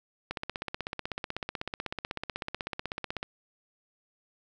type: click train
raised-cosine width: 0.3 ms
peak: -17 dBFS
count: 48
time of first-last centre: 0.31-3.229 s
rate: 16.1 Hz
effects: none

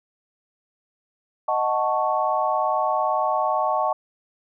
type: chord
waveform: sine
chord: D# half-diminished seventh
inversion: none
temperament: equal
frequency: 622.3 / 740 / 880 / 1108.7 Hz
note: D#5 / F#5 / A5 / C#6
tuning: 0 / 0 / 0 / 0 cents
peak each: -25 dBFS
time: 1.48-3.93 s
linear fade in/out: 5 ms
effects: none

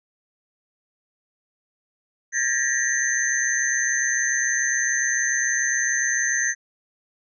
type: tone cluster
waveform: sine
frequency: 1620 / 1770 / 1897 / 6230 Hz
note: G#6 / A6 / A#6 / G8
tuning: -43 / +10 / +30 / -12 cents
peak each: -29 / -27 / -24 / -24 dBFS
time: 2.32-6.55 s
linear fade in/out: 50 ms
effects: none

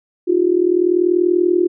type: tone with amplitude modulation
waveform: sine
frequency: 354.6 Hz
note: F4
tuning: 26 cents sharp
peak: -8 dBFS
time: 0.27-1.68 s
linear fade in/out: 20 ms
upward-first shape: sine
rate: 40.4 Hz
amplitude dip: 85%
effects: none

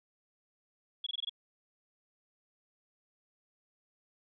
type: tone bursts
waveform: sine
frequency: 3353 Hz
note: G#7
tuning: 16 cents sharp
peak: -33 dBFS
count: 6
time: 1.04-1.295 s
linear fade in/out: 5 ms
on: 25 ms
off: 21 ms
effects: none

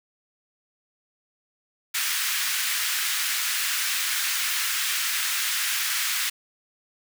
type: high-pass noise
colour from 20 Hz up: pink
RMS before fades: -26 dBFS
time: 1.94-6.3 s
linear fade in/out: 10 ms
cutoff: 1500 Hz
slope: 24 dB/octave
effects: none

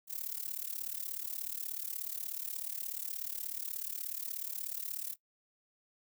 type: noise with amplitude modulation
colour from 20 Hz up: violet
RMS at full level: -36 dBFS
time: 0.07-5.16 s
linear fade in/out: 50 ms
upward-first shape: sine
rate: 36.6 Hz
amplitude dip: 90%
effects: noise-tail reverb RT60 0.1 s tail -19 dB re dry

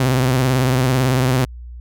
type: tone with vibrato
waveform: sawtooth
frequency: 128.7 Hz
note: C3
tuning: 28 cents flat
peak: -10 dBFS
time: 0-1.45 s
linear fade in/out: 5 ms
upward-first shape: triangle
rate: 18 Hz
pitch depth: 92 cents each way
effects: added 60 Hz sine -31 dBFS peak until 1.8 s

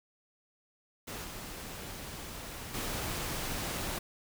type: noise with level steps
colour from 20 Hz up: pink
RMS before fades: -41 / -43 / -36 dBFS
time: 1.07-3.99 s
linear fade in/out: 10 ms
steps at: 1.24 / 2.74 s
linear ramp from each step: 5 ms
effects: none

